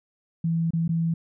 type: tone with dropouts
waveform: sine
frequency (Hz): 165.4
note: E3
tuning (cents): +6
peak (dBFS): -21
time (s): 0.44-1.14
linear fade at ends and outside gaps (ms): 5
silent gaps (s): 0.707-0.734 / 0.879-0.891
effects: none